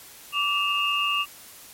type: tone cluster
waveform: sine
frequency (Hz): 1163 / 2612 / 2807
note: D6 / E7 / F7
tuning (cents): -17 / -17 / +8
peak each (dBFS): -26 / -29 / -24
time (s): 0.32-1.26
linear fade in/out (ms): 50
effects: white hiss -46 dBFS RMS until 1.73 s + MP3 64 kbps